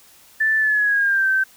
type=tone with pitch glide; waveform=sine; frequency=1760 to 1550 Hz; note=A6 to G6; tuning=0 to -20 cents; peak=-15 dBFS; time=0.4-1.44 s; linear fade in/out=10 ms; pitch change=-220 cents; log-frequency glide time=0.58-1.29 s; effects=white hiss -50 dBFS RMS until 1.56 s

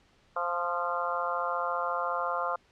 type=harmonic tone with a mistuned harmonic; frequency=174.61 Hz; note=F3; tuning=in tune; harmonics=3 / 4 / 5 / 6 / 7 / 8; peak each=-35 / -35 / -38 / -34 / -34 / -36 dBFS; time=0.36-2.56 s; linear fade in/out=5 ms; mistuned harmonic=8; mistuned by=-23 cents; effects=pink hiss -64 dBFS RMS until 2.71 s + low-pass 5000 Hz 12 dB/octave

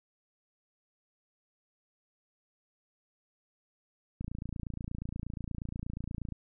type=click train; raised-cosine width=5 ms; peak=-25 dBFS; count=61; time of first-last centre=4.21-6.323 s; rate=28.4 Hz; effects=none

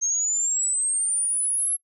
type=exponential sweep; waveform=sine; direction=up; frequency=6390 to 11175 Hz; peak=-21 dBFS; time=0.01-1.77 s; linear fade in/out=20 ms; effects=noise-tail reverb RT60 0.1 s tail -26 dB re dry

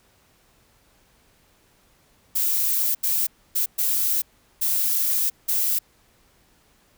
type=noise bursts at uneven times; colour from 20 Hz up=violet; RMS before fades=-22 dBFS; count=6; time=2.35-2.95 / 3.03-3.27 / 3.55-3.66 / 3.78-4.22 / 4.61-5.3 / 5.48-5.79 s; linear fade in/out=10 ms; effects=pink hiss -60 dBFS RMS until 6.97 s

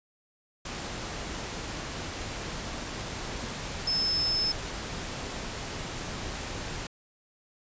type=tone in noise; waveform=sine; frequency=5230 Hz; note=E8; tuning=15 cents flat; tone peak=-25 dBFS; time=3.87-4.52 s; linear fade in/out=5 ms; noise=pink; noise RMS=-36 dBFS; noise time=0.65-6.87 s; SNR=+8 dB; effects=resampled to 16000 Hz

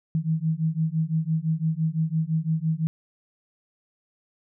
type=beating tone pair; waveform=sine; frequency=157.1 / 163 Hz; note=D#3 / E3; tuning=+17 / -19 cents; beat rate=5.9 Hz; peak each=-25 dBFS; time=0.15-2.87 s; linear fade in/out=0 ms; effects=none

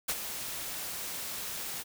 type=noise with ADSR envelope; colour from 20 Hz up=white; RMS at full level=-29 dBFS; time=0.08-1.84 s; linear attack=12 ms; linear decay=50 ms; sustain=-9 dB; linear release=34 ms; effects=none

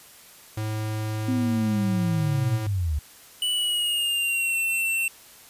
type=tone; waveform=square; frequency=108.3 Hz; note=A2; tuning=27 cents flat; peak=-27 dBFS; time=0.57-2.67 s; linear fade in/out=5 ms
type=linear sweep; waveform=sine; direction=down; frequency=260.4 to 69.3 Hz; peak=-22 dBFS; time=1.28-2.99 s; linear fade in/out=5 ms
type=tone with pitch glide; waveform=square; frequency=2960 to 2699 Hz; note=F#7 to E7; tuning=0 to +40 cents; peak=-23 dBFS; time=3.42-5.08 s; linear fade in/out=2 ms; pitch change=-160 cents; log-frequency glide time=3.52-4.59 s
effects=white hiss -49 dBFS RMS until 5.49 s + resampled to 32000 Hz

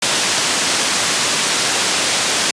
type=low-pass noise; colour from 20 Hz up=white; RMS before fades=-17 dBFS; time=0.02-2.51 s; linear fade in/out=5 ms; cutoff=7300 Hz; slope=12 dB/octave; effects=high-pass 150 Hz 12 dB/octave + resampled to 22050 Hz

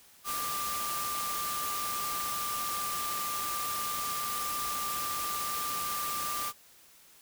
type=tone in noise; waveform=sine; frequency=1187 Hz; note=D6; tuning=18 cents sharp; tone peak=-34 dBFS; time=0.24-6.53 s; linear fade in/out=50 ms; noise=white; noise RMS=-36 dBFS; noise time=0.24-6.53 s; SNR=-1 dB; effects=white hiss -58 dBFS RMS until 7.21 s

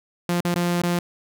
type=tone with dropouts; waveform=sawtooth; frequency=174.5 Hz; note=F3; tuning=1 cent flat; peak=-16 dBFS; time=0.29-0.99 s; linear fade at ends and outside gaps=2 ms; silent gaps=0.407-0.449 / 0.542-0.558 / 0.82-0.835 s; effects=none

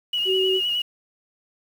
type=tone with vibrato; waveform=sine; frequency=2892 Hz; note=F#7; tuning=40 cents flat; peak=-21 dBFS; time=0.13-0.82 s; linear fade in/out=5 ms; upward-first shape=sine; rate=9.7 Hz; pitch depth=34 cents each way
type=tone; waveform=sine; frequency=378 Hz; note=F#4; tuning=37 cents sharp; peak=-20 dBFS; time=0.25-0.61 s; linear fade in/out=50 ms
effects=7-bit

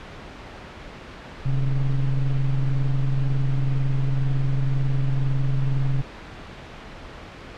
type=ring-modulated tone; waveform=triangle; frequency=72.2 Hz; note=D2; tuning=29 cents flat; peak=-13 dBFS; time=1.45-6.02 s; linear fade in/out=10 ms; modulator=61.2 Hz; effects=pink hiss -39 dBFS RMS until 7.57 s + low-pass 3000 Hz 12 dB/octave

